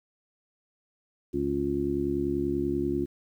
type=harmonic tone; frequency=70.3 Hz; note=C#2; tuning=25 cents sharp; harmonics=1 / 2 / 3 / 4 / 5; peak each=-37 / -37 / -36 / -30 / -28 dBFS; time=1.33-3.06 s; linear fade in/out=20 ms; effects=10-bit